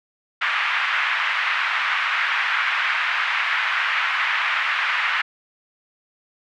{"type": "band-pass noise", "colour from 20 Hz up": "white", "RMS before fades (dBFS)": -22, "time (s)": [0.41, 5.22], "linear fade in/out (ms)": 10, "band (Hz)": [1100, 2400], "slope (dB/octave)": 24, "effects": []}